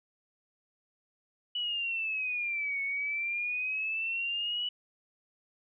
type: exponential two-way sweep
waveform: sine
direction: down then up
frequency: 2960 to 2206 to 2960 Hz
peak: -30 dBFS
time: 1.55-4.69 s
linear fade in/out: 5 ms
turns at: 2.82 s
effects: none